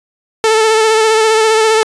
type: tone with vibrato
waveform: sawtooth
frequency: 440 Hz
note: A4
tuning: in tune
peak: -4 dBFS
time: 0.44-1.83 s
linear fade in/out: 0 ms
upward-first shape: sine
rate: 15 Hz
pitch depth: 29 cents each way
effects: resampled to 22050 Hz